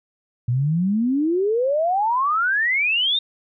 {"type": "exponential sweep", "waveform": "sine", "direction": "up", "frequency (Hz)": [116.54, 3729], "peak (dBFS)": -17, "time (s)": [0.48, 3.19], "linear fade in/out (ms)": 5, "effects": []}